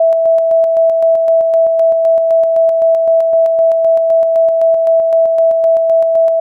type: tone with tremolo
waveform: sine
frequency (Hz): 657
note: E5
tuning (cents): -6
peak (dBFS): -6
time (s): 0-6.4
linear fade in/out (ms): 5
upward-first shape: square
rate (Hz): 3.9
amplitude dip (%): 30
effects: none